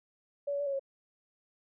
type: tone with pitch steps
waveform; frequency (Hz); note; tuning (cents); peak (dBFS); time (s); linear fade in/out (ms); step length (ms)
sine; 570 / 566 / 576 / 555 / 546; C#5 / C#5 / D5 / C#5 / C#5; +48 / +36 / -34 / +2 / -26; -30; 0.47-0.795; 10; 65
effects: none